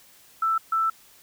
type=tone bursts at uneven times; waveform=sine; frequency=1325 Hz; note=E6; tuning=9 cents sharp; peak=-20 dBFS; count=2; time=0.42-0.58 / 0.72-0.9 s; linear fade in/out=5 ms; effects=white hiss -54 dBFS RMS until 1.22 s